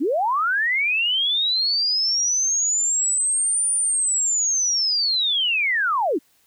sine linear two-way sweep, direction up then down, 241.8 to 9400 to 241.8 Hz, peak -18 dBFS, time 0-6.19 s, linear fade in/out 20 ms, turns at 3.72 s, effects white hiss -61 dBFS RMS until 6.46 s

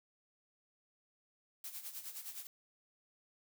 blue noise with tremolo, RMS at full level -44 dBFS, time 1.64-2.47 s, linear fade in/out 2 ms, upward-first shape sine, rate 9.7 Hz, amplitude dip 70%, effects none

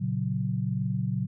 sine chord, F# major, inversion first, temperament equal, 116.54 / 138.59 / 185 Hz, A#2 / C#3 / F#3, 0 / 0 / 0 cents, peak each -30 dBFS, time 0-1.27 s, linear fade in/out 20 ms, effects none

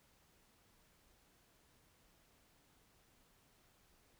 silence, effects pink hiss -71 dBFS RMS until 4.19 s

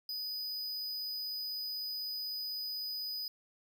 square tone, 4978 Hz, D#8, in tune, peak -37 dBFS, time 0.09-3.28 s, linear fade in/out 2 ms, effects none

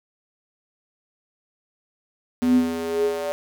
square tone with high-pass filter sweep, 82.8 Hz, E2, 8 cents sharp, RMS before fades -22 dBFS, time 2.42-3.32 s, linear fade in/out 0 ms, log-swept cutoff 220 to 560 Hz, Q 10, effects none

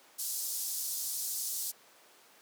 white band-pass noise, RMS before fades -36 dBFS, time 0.18-1.72 s, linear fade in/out 20 ms, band 4800 to 15000 Hz, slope 24 dB/octave, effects pink hiss -59 dBFS RMS until 2.41 s + high-pass 400 Hz 12 dB/octave

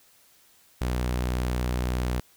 sawtooth tone, 61.7 Hz, B1, 1 cent flat, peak -21 dBFS, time 0.81-2.2 s, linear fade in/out 5 ms, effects white hiss -59 dBFS RMS until 2.36 s

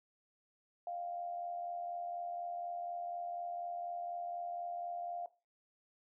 sine tone with amplitude modulation, 698.5 Hz, F5, in tune, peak -36 dBFS, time 0.87-5.26 s, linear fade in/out 2 ms, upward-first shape sine, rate 84.1 Hz, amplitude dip 50%, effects noise-tail reverb RT60 0.3 s tail -17 dB re dry

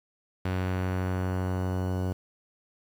sawtooth tone with low-pass filter sweep, 92.5 Hz, F#2, in tune, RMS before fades -29 dBFS, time 0.45-2.13 s, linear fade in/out 5 ms, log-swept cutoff 3000 to 700 Hz, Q 0.9, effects 8-bit

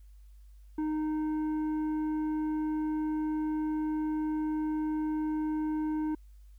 sine tone with tanh clipping, 308.6 Hz, D#4, 14 cents flat, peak -30 dBFS, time 0.78-6.15 s, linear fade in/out 5 ms, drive 8 dB, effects added 50 Hz sine -50 dBFS peak until 6.58 s + white hiss -74 dBFS RMS until 6.58 s

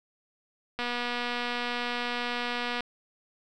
click train, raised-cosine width 0.3 ms, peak -16 dBFS, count 489, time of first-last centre 0.79-2.807 s, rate 242 Hz, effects none

